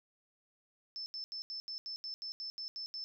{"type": "tone bursts", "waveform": "sine", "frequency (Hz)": 5274, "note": "E8", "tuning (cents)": 0, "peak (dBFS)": -39, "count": 12, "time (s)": [0.96, 3.04], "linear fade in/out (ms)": 0, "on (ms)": 100, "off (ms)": 80, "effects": []}